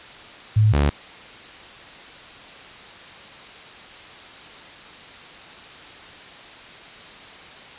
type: tone pair in turn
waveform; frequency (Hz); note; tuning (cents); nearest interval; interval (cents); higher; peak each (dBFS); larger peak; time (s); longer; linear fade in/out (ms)
sine / sawtooth; 107.3 / 71.95; A2 / D2; -43 / -35; perfect fifth; 692; first; -12; neither; 0.56-0.73 / 0.73-0.9; neither; 10
effects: white hiss -41 dBFS RMS until 7.78 s + resampled to 8000 Hz